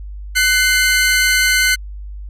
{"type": "tone pair together", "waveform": "sawtooth", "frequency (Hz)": [1501.7, 2093], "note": ["F#6", "C7"], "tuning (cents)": [25, 0], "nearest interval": "tritone", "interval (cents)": 575, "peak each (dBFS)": -11, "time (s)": [0.35, 1.76], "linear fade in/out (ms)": 20, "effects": ["added 50 Hz sine -27 dBFS peak until 2.29 s", "resampled to 32000 Hz"]}